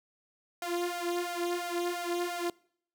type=tone with flanger; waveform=sawtooth; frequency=349.2 Hz; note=F4; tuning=in tune; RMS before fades=-33 dBFS; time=0.62-2.5 s; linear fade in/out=2 ms; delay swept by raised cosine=1.3 to 3.2 ms; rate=2.9 Hz; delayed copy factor=+0.8; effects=noise-tail reverb RT60 0.6 s tail -24 dB re dry